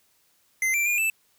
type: tone with pitch steps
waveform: square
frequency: 2069 / 2351 / 2422 / 2641 Hz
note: C7 / D7 / D#7 / E7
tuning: -20 / +1 / -47 / +3 cents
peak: -22 dBFS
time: 0.62-1.1 s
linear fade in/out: 2 ms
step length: 120 ms
effects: white hiss -65 dBFS RMS until 1.38 s